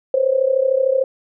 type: tone with amplitude modulation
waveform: sine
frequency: 528 Hz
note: C5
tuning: 16 cents sharp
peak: -10 dBFS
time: 0.14-1.04 s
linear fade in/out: 2 ms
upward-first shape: sine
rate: 33.3 Hz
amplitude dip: 80%
effects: none